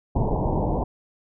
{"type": "low-pass noise", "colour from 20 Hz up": "pink", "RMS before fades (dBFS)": -23, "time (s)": [0.15, 0.84], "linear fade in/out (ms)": 10, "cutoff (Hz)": 980, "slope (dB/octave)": 96, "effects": []}